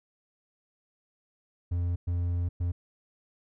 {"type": "tone bursts at uneven times", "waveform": "triangle", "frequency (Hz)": 87.31, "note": "F2", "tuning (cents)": 0, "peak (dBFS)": -24, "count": 3, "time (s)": [[1.71, 1.96], [2.07, 2.49], [2.6, 2.72]], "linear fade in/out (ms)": 10, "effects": []}